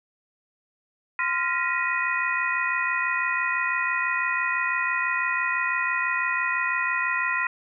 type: tone cluster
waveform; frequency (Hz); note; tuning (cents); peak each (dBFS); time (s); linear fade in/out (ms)
sine; 1031 / 1395 / 1873 / 1939 / 2486; C6 / F6 / A#6 / B6 / D#7; -26 / -2 / +8 / -32 / -2; -29; 1.19-7.47; 2
effects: none